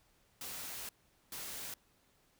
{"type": "noise bursts at uneven times", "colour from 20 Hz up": "white", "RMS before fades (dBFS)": -44, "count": 2, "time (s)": [[0.41, 0.89], [1.32, 1.74]], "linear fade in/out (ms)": 2, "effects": ["pink hiss -71 dBFS RMS until 2.39 s"]}